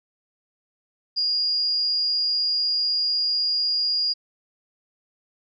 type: tone with amplitude modulation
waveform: sine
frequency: 4842 Hz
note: D#8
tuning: 48 cents flat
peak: -18 dBFS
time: 1.16-4.14 s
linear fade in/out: 20 ms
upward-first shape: sine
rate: 160 Hz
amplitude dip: 45%
effects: none